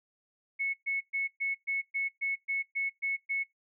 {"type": "tone bursts", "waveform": "sine", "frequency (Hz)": 2200, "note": "C#7", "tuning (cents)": -14, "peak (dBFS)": -28, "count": 11, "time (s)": [0.59, 3.44], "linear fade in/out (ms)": 20, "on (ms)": 150, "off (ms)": 120, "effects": ["noise-tail reverb RT60 0.2 s tail -25 dB re dry"]}